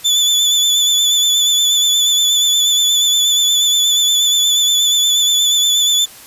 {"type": "tone with vibrato", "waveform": "30% pulse", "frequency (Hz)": 3484, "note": "A7", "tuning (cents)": -18, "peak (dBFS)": -8, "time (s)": [0.04, 6.06], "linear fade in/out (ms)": 20, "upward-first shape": "sine", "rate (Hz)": 8.4, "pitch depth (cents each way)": 33, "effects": ["white hiss -38 dBFS RMS until 6.26 s", "resampled to 32000 Hz"]}